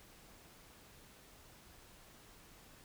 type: silence
effects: pink hiss -60 dBFS RMS until 2.84 s